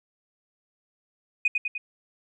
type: tone with echo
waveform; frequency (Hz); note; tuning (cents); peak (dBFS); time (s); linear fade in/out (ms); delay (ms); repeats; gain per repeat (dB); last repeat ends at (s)
sine; 2489; D#7; 0; -17; 1.45-1.48; 5; 100; 3; -4; 1.78
effects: tanh soft clip ceiling -13 dBFS